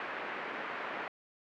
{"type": "low-pass noise", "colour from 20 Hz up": "white", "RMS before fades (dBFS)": -39, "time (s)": [0, 1.08], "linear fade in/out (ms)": 2, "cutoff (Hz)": 2100, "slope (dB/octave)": 24, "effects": ["high-pass 300 Hz 12 dB/octave"]}